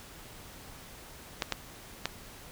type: clicks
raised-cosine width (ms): 0.2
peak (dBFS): -11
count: 3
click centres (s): 1.422 / 1.523 / 2.056
effects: pink hiss -49 dBFS RMS until 2.51 s